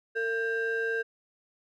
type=ring-modulated tone; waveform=triangle; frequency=566 Hz; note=C#5; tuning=36 cents sharp; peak=-22 dBFS; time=0.15-1.03 s; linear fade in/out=20 ms; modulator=1020 Hz; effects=none